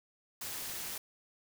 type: noise with amplitude modulation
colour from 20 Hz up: white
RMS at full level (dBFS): -38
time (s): 0.41-0.98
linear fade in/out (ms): 5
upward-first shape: sine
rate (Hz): 271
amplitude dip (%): 55
effects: none